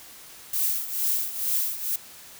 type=noise with tremolo; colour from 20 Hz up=violet; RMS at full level=-23 dBFS; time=0.53-1.96 s; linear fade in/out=5 ms; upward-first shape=triangle; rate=2.2 Hz; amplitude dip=80%; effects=white hiss -46 dBFS RMS until 2.39 s